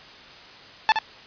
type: tone with echo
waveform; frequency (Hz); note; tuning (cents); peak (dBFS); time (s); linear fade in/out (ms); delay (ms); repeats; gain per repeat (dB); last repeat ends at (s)
sawtooth; 876; A5; -8; -10; 0.89-0.92; 0; 68; 1; -7; 0.988
effects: white hiss -45 dBFS RMS until 1.26 s + resampled to 11025 Hz